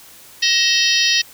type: harmonic tone with a mistuned harmonic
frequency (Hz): 627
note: D#5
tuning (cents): +13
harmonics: 3 / 4 / 5 / 6 / 7 / 8 / 9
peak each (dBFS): -21 / -21 / -21 / -21 / -21 / -21 / -21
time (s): 0.42-1.22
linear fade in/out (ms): 10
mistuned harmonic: 4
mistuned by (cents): +91
effects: white hiss -43 dBFS RMS until 1.33 s